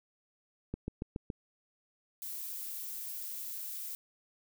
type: click train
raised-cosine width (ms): 3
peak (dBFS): -23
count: 5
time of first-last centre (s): 0.74-1.302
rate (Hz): 7.12
type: noise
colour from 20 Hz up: violet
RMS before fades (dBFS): -41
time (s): 2.22-3.95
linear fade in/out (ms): 0
effects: none